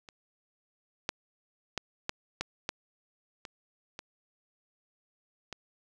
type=clicks; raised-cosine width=0.2 ms; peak=-30 / -12 / -14 / -13 / -14 / -14 / -24 / -23 / -22 dBFS; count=9; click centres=0.088 / 1.091 / 1.777 / 2.094 / 2.41 / 2.691 / 3.452 / 3.991 / 5.527 s; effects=none